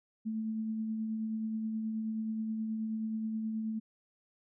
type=tone with tremolo; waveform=sine; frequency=220 Hz; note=A3; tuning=in tune; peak=-31 dBFS; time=0.25-3.8 s; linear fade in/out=20 ms; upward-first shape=triangle; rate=9.4 Hz; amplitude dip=30%; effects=none

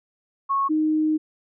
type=tone pair in turn; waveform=sine; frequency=1099 / 310.1 Hz; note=C#6 / D#4; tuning=-15 / -6 cents; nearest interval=octave + minor seventh; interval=2191 cents; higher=first; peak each=-19 / -18 dBFS; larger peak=second; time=0.49-0.69 / 0.69-1.18 s; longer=second; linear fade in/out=20 ms; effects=none

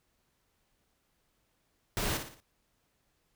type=noise with echo; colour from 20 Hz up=pink; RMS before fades=-32 dBFS; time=1.97-2.17 s; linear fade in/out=0 ms; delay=58 ms; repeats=4; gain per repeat=-7 dB; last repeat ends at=2.402 s; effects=pink hiss -75 dBFS RMS until 3.35 s

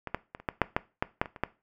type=clicks; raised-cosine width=0.5 ms; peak=-19 / -13 / -23 / -30 / -13 / -6 / -9 / -10 / -9 / -25 / -27 / -11 dBFS; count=12; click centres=0.073 / 0.146 / 0.349 / 0.4 / 0.488 / 0.617 / 0.765 / 1.025 / 1.215 / 1.258 / 1.362 / 1.436 s; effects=noise-tail reverb RT60 0.3 s tail -19 dB re dry

